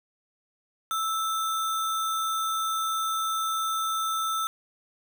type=tone with sample-and-hold; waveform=sine; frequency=1318.5 Hz; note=E6; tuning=in tune; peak=-25 dBFS; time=0.91-4.47 s; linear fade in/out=0 ms; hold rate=4900 Hz; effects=none